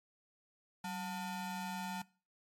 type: ring-modulated tone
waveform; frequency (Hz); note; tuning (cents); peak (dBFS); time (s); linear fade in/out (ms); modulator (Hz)
35% pulse; 540; C#5; -45; -34; 0.84-2.02; 5; 351
effects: noise-tail reverb RT60 0.4 s tail -22 dB re dry + MP3 64 kbps